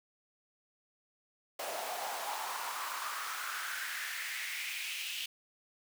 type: noise with high-pass filter sweep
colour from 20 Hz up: pink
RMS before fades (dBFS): -39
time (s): 1.59-5.26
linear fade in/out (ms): 5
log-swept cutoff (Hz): 620 to 2900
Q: 3.8
effects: none